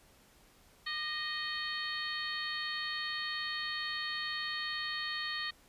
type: harmonic tone with a mistuned harmonic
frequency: 622.3 Hz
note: D#5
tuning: in tune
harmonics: 2 / 3 / 4 / 5 / 6 / 7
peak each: -44 / -38 / -48 / -43 / -44 / -41 dBFS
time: 0.86-5.51 s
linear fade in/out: 10 ms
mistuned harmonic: 2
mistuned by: -53 cents
effects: pink hiss -63 dBFS RMS until 5.68 s + resampled to 32000 Hz